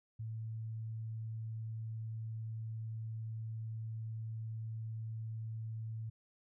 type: tone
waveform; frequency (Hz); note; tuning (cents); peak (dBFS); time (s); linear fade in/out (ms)
sine; 111.4; A2; +22; -39; 0.19-6.1; 10
effects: none